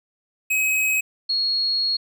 square / sine tone pair in turn, 2543 / 4309 Hz, D#7 / C#8, +37 / -50 cents, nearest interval major sixth, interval 913 cents, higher second, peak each -19 dBFS, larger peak neither, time 0.5-1.01 / 1.29-1.97 s, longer second, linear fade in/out 10 ms, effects none

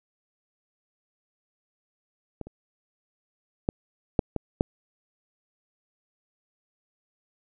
clicks, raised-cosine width 2 ms, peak -21 / -29 / -10 / -6 / -14 / -7 dBFS, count 6, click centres 2.413 / 2.47 / 3.689 / 4.192 / 4.363 / 4.609 s, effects none

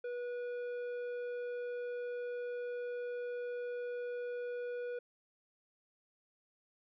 sine tone with tanh clipping, 486.9 Hz, B4, 25 cents flat, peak -39 dBFS, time 0.04-4.99 s, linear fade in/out 5 ms, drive 9 dB, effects none

